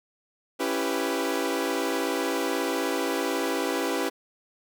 sawtooth chord, C# half-diminished seventh, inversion none, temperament equal with one note detuned, 277.2 / 333.3 / 392 / 493.9 Hz, C#4 / E4 / G4 / B4, 0 / +19 / 0 / 0 cents, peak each -27 dBFS, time 0.59-4.1 s, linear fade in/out 20 ms, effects none

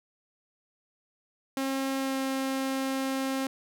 sawtooth tone with pitch glide, 269 to 267.1 Hz, C4 to C4, +48 to +36 cents, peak -24 dBFS, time 1.57-3.47 s, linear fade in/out 2 ms, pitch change -12 cents, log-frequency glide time 1.97-2.17 s, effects none

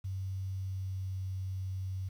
sine tone with pitch glide, 95.3 to 94.37 Hz, G2 to F#2, -48 to +35 cents, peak -34 dBFS, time 0.04-2.09 s, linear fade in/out 10 ms, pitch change -17 cents, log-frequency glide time 0.5-1.19 s, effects 10-bit

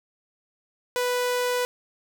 sawtooth tone, 493.9 Hz, B4, in tune, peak -19 dBFS, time 0.96-1.65 s, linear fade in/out 0 ms, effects 9-bit

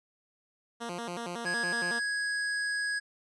10% pulse tone with vibrato, 202.6 Hz, G#3, 43 cents flat, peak -27 dBFS, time 0.8-2 s, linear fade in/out 20 ms, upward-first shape square, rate 5.4 Hz, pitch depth 250 cents each way
square tone, 1661.2 Hz, G#6, in tune, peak -30 dBFS, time 1.45-3 s, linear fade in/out 20 ms
effects resampled to 24000 Hz

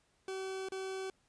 40% pulse tone with dropouts, 381.4 Hz, G4, 47 cents flat, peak -37 dBFS, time 0.28-1.1 s, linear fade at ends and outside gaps 2 ms, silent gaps 0.687-0.72 s, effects pink hiss -73 dBFS RMS until 1.28 s + resampled to 22050 Hz

